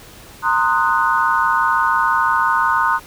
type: chord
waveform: sine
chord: C half-diminished seventh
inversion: third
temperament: equal with one note detuned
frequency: 920.6 / 1046.5 / 1244.5 / 1480 Hz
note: Bb5 / C6 / Eb6 / Gb6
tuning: -22 / 0 / 0 / 0 cents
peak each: -19 dBFS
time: 0.42-3 s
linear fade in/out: 50 ms
effects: pink hiss -41 dBFS RMS until 3.06 s